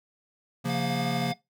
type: chord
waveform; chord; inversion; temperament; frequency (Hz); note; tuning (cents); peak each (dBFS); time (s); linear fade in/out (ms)
square; Bb minor; first; equal with one note detuned; 136.05 / 174.61 / 233.1; Db3 / F3 / Bb3; -32 / 0 / 0; -32; 0.64-1.33; 20
type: harmonic tone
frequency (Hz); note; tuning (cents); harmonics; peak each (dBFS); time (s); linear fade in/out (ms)
712; F5; +33; 1 / 3 / 5 / 7; -33 / -38 / -40 / -41; 0.69-1.34; 10
effects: noise-tail reverb RT60 0.2 s tail -21 dB re dry